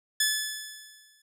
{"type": "tone with exponential decay", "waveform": "10% pulse", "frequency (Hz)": 1727, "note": "A6", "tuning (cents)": -33, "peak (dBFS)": -12, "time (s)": [0.2, 1.22], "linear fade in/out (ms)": 5, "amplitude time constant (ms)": 220, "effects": []}